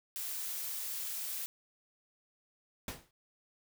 blue noise, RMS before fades -39 dBFS, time 0.16-1.46 s, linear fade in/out 0 ms
pink noise with exponential decay, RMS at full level -37 dBFS, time 2.88-3.11 s, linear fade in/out 2 ms, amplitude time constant 48 ms
effects none

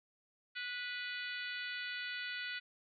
harmonic tone with a mistuned harmonic, 493.9 Hz, B4, in tune, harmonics 3 / 4 / 5 / 6 / 7 / 8 / 9, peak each -43 / -45 / -47 / -49 / -50 / -51 / -52 dBFS, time 0.55-2.6 s, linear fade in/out 20 ms, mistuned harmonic 3, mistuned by -16 cents, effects none

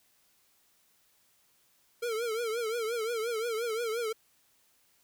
square tone with vibrato, 456.6 Hz, A#4, 36 cents flat, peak -31 dBFS, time 2.02-4.13 s, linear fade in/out 10 ms, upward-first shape triangle, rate 5.7 Hz, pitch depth 120 cents each way, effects white hiss -68 dBFS RMS until 5.03 s

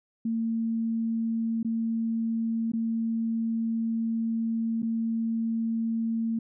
sine tone with dropouts, 226.9 Hz, A#3, 47 cents flat, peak -25 dBFS, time 0.25-6.39 s, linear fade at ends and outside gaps 5 ms, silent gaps 1.63-1.647 / 2.719-2.734 / 4.821-4.828 s, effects none

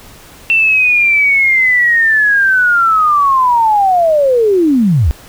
sine linear sweep, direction down, 2697 to 58.27 Hz, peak -7 dBFS, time 0.5-5.11 s, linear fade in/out 0 ms, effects pink hiss -38 dBFS RMS until 5.28 s

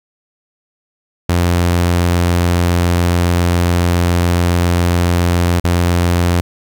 sawtooth tone with dropouts, 87.2 Hz, F2, 2 cents flat, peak -7 dBFS, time 1.29-6.41 s, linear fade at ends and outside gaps 5 ms, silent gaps 5.599-5.642 s, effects 8-bit

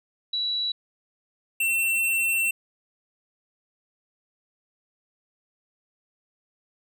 sine / square tone pair in turn, 3925 / 2702 Hz, B7 / E7, -11 / +42 cents, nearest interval tritone, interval 647 cents, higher first, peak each -24 / -22 dBFS, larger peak second, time 0.33-0.72 / 1.6-2.51 s, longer second, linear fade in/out 5 ms, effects none

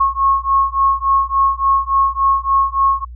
sine beating tone pair, 1090 / 1093.5 Hz, C#6 / C#6, -29 / -24 cents, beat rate 3.5 Hz, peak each -15 dBFS, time 0-3.05 s, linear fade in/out 10 ms, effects added 60 Hz sine -30 dBFS peak until 3.15 s

